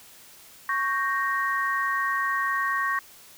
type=chord; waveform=sine; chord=G diminished; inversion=second; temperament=equal; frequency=1108.7 / 1568 / 1864.7 Hz; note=Db6 / G6 / Bb6; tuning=0 / 0 / 0 cents; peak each=-26 / -31 / -27 dBFS; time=0.69-2.99 s; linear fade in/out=2 ms; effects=white hiss -50 dBFS RMS until 3.37 s